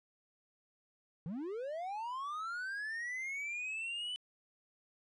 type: linear sweep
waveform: triangle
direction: up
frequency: 150 to 3013 Hz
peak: -36 dBFS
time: 1.26-4.16 s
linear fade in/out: 0 ms
effects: resampled to 24000 Hz